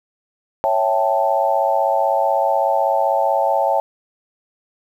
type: chord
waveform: sine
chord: A dominant seventh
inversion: first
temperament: equal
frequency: 554.4 / 659.3 / 784 / 880 Hz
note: C#5 / E5 / G5 / A5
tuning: 0 / 0 / 0 / 0 cents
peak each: -20 dBFS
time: 0.64-3.8 s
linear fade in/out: 0 ms
effects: 8-bit